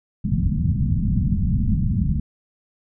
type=low-pass noise; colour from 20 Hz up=white; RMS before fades=-20 dBFS; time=0.24-2.2 s; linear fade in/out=5 ms; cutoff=210 Hz; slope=48 dB/octave; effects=none